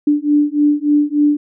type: beating tone pair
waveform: sine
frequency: 292.6 / 296 Hz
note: D4 / D4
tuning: -6 / +14 cents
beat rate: 3.4 Hz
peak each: -14 dBFS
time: 0.07-1.37 s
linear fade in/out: 5 ms
effects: none